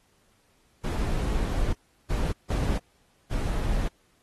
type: noise bursts at uneven times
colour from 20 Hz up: brown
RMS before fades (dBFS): -26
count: 4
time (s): 0.84-1.73 / 2.1-2.32 / 2.5-2.78 / 3.31-3.88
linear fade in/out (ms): 5
effects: pink hiss -66 dBFS RMS until 4.22 s + AAC 32 kbps